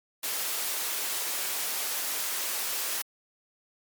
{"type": "high-pass noise", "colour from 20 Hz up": "white", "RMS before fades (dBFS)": -31, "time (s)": [0.23, 3.02], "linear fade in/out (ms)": 5, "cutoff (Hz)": 390, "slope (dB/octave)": 12, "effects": ["MP3 96 kbps"]}